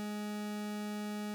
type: tone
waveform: 40% pulse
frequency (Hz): 209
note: G#3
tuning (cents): +11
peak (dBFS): -36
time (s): 0-1.34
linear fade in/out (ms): 0
effects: none